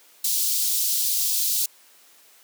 white high-pass noise, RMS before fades -23 dBFS, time 0.24-1.66 s, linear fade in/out 5 ms, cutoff 3800 Hz, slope 24 dB/octave, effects white hiss -54 dBFS RMS until 2.43 s + high-pass 300 Hz 12 dB/octave

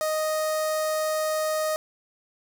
sawtooth tone with notch filter, 622.3 Hz, D#5, in tune, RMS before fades -26 dBFS, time 0.01-1.76 s, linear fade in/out 0 ms, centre 2800 Hz, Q 1.1, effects none

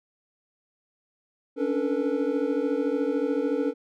triangle tone cluster, 277.5 / 291.2 / 444.1 / 487.5 Hz, C#4 / D4 / A4 / B4, +2 / -15 / +16 / -23 cents, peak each -27 dBFS, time 1.56-3.74 s, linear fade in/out 50 ms, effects none

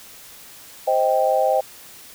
sine chord, C minor, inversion none, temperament just, 523.3 / 627.9 / 784.9 Hz, C5 / Eb5 / G5, 0 / +16 / +2 cents, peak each -20 dBFS, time 0.87-1.61 s, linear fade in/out 10 ms, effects white hiss -43 dBFS RMS until 2.14 s

